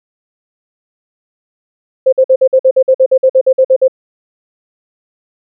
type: tone bursts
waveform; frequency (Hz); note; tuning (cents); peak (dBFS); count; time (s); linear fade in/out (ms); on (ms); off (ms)
sine; 523.3; C5; 0; -4; 16; 2.06-3.881; 10; 66; 51
effects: none